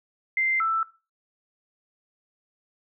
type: tone pair in turn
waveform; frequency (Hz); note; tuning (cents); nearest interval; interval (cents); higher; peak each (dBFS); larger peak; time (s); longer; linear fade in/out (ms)
sine; 2085 / 1325.7; C7 / E6; -7 / +9; minor sixth; 784; first; -21; neither; 0.37-0.6 / 0.6-0.83; neither; 2
effects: noise-tail reverb RT60 0.3 s tail -18 dB re dry